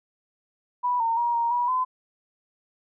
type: tone with pitch steps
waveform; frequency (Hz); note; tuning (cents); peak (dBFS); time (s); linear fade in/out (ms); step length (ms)
sine; 983 / 914 / 950 / 935 / 969 / 1019; B5 / A#5 / A#5 / A#5 / B5 / C6; -8 / -34 / +33 / +5 / -33 / -46; -21; 0.83-1.85; 20; 170
effects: none